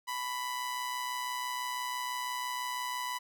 sawtooth tone with amplitude modulation, 992 Hz, B5, 7 cents sharp, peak -28 dBFS, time 0.07-3.19 s, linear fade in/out 20 ms, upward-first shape sine, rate 126 Hz, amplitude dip 45%, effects none

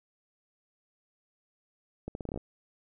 accelerating click train, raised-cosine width 2 ms, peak -23 dBFS, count 9, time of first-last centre 2.08-2.375 s, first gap 71 ms, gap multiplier 0.8, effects none

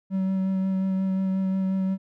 triangle tone with vibrato, 190.3 Hz, F#3, 49 cents sharp, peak -20 dBFS, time 0.1-1.98 s, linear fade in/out 50 ms, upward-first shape sine, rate 5.6 Hz, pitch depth 13 cents each way, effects none

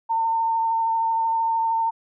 sine tone with vibrato, 906 Hz, A#5, 50 cents flat, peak -19 dBFS, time 0.09-1.91 s, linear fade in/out 20 ms, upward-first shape sine, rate 13 Hz, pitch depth 14 cents each way, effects none

